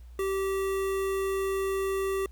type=tone with notch filter; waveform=square; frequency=387.6 Hz; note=G4; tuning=20 cents flat; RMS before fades=-29 dBFS; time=0.19-2.26 s; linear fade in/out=2 ms; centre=4700 Hz; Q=1.2; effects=added 60 Hz sine -44 dBFS peak until 2.31 s + pink hiss -66 dBFS RMS until 2.31 s